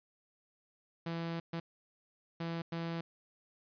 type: tone bursts at uneven times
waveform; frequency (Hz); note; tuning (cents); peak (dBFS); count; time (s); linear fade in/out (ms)
sawtooth; 166.9; E3; +22; -32; 4; 1.06-1.4 / 1.53-1.6 / 2.4-2.62 / 2.72-3.01; 5
effects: resampled to 11025 Hz